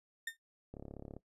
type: tone with exponential decay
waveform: 35% pulse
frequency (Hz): 1820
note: A#6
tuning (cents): -42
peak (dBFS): -33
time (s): 0.27-0.37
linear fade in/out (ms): 5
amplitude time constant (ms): 20
type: click train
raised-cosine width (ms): 2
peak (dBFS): -33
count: 16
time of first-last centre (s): 0.74-1.166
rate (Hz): 35.2
effects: noise-tail reverb RT60 0.1 s tail -17 dB re dry + resampled to 32000 Hz